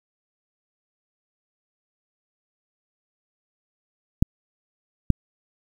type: clicks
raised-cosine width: 5 ms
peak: -3 dBFS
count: 2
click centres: 4.225 / 5.103 s
effects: 7-bit